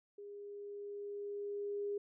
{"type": "tone with level ramp", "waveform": "sine", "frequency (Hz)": 407.3, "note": "G#4", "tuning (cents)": -34, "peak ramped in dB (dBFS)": [-47, -35], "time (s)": [0.18, 1.98], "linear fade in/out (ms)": 5, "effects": []}